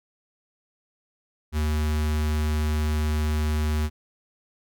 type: tone with notch filter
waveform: square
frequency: 76.3 Hz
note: D#2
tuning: 33 cents flat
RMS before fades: -24 dBFS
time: 1.52-3.9 s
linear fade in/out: 50 ms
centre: 590 Hz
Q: 1.6
effects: none